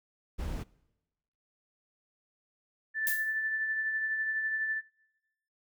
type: noise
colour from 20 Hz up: brown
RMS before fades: -35 dBFS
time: 0.38-0.64 s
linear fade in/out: 20 ms
type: tone with tremolo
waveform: sine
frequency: 1760 Hz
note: A6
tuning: in tune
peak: -27 dBFS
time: 2.94-4.82 s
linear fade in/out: 50 ms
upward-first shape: triangle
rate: 12 Hz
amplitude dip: 40%
type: noise with exponential decay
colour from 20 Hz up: violet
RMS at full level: -28 dBFS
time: 3.07-3.36 s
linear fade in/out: 0 ms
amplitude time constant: 62 ms
effects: noise-tail reverb RT60 1.0 s tail -23 dB re dry